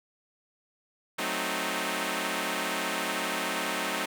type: chord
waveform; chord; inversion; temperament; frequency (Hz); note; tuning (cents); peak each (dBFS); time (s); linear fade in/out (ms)
5% pulse; F# diminished seventh; none; equal; 185 / 220 / 261.6 / 311.1; F#3 / A3 / C4 / Eb4; 0 / 0 / 0 / 0; -24 / -24 / -23 / -22; 1.18-4.06; 10
effects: none